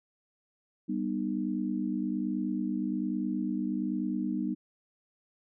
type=chord; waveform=sine; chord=G augmented; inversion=none; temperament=just; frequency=196 / 245 / 306.2 Hz; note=G3 / B3 / D#4; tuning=0 / -14 / -28 cents; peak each=-33 dBFS; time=0.88-4.55 s; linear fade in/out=20 ms; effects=none